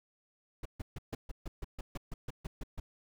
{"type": "noise bursts", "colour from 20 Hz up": "brown", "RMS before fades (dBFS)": -38, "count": 14, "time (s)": [0.63, 2.8], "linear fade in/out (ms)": 5, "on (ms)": 25, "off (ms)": 140, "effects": []}